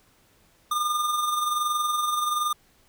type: tone with amplitude modulation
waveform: square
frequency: 1209 Hz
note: D6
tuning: 50 cents sharp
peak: -22 dBFS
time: 0.71-2.53 s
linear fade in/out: 5 ms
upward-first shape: sine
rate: 21.2 Hz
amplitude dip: 45%
effects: pink hiss -61 dBFS RMS until 2.88 s